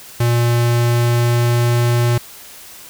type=tone with pitch glide; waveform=square; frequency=119 to 119.69 Hz; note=A#2 to A#2; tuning=+36 to +46 cents; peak=-13 dBFS; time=0.2-2.18 s; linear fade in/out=5 ms; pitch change=+10 cents; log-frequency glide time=0.53-1.85 s; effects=white hiss -38 dBFS RMS until 2.89 s